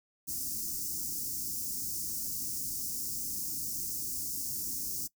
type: band-stop noise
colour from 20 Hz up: white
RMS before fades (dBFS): -36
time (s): 0.27-5.08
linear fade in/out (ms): 20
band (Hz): 340 to 5100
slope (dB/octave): 48
effects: noise-tail reverb RT60 0.1 s tail -21 dB re dry